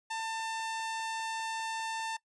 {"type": "tone", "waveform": "sawtooth", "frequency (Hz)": 895, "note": "A5", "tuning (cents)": 29, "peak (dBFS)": -30, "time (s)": [0.1, 2.17], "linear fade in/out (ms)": 10, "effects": ["noise-tail reverb RT60 0.1 s tail -21 dB re dry", "resampled to 22050 Hz"]}